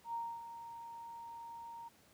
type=tone with ADSR envelope; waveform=sine; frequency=929 Hz; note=A#5; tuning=6 cents flat; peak=-36 dBFS; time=0.04-1.89 s; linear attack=100 ms; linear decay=270 ms; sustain=-10 dB; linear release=14 ms; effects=pink hiss -66 dBFS RMS until 2.13 s + high-pass 80 Hz 12 dB/octave